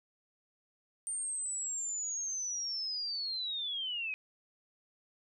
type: linear sweep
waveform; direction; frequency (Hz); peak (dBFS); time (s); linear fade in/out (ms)
sine; down; 8870 to 2489; -34; 1.07-4.14; 0
effects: none